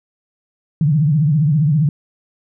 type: tone with vibrato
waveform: sine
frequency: 150.5 Hz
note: D3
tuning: 43 cents sharp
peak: -11 dBFS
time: 0.81-1.89 s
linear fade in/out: 2 ms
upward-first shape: triangle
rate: 15 Hz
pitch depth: 200 cents each way
effects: none